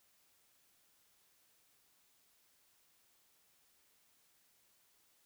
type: silence
effects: white hiss -72 dBFS RMS until 5.25 s